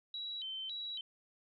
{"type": "tone with vibrato", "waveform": "sine", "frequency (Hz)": 3468, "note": "A7", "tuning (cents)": -26, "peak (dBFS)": -39, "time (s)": [0.14, 1.01], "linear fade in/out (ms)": 2, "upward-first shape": "square", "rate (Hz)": 1.8, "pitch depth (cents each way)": 200, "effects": []}